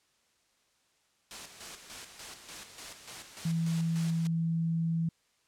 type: noise with tremolo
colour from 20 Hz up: white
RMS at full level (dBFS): -42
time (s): 1.31-4.27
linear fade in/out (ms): 0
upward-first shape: square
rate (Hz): 3.4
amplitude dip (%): 55
type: tone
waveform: sine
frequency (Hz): 164.9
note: E3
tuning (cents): +1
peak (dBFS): -27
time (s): 3.45-5.09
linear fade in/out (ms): 5
effects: white hiss -71 dBFS RMS until 5.47 s + low-pass 8000 Hz 12 dB/octave